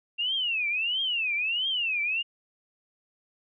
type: tone with vibrato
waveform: sine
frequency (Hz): 2735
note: F7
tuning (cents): -37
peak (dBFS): -25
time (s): 0.18-2.23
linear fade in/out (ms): 20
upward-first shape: triangle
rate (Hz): 1.5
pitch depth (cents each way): 300
effects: none